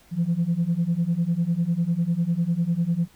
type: beating tone pair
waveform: sine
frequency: 164.81 / 174.81 Hz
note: E3 / F3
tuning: 0 / +2 cents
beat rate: 10 Hz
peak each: -23 / -22 dBFS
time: 0.11-3.08 s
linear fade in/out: 50 ms
effects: tanh soft clip ceiling -15 dBFS + pink hiss -56 dBFS RMS until 3.15 s